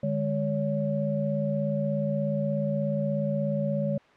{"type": "tone cluster", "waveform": "sine", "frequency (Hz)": [148.7, 205.4, 564], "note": ["D3", "G#3", "C#5"], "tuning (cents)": [22, -19, 30], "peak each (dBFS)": -29, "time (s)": [0.03, 3.98], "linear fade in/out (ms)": 5, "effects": ["white hiss -56 dBFS RMS until 4.16 s", "low-pass 2000 Hz 12 dB/octave"]}